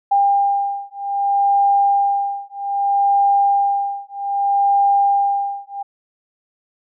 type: beating tone pair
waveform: sine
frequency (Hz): 800 / 800.63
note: G5 / G5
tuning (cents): +35 / +36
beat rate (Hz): 0.63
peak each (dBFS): -17 / -17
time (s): 0.11-5.83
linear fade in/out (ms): 10
effects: none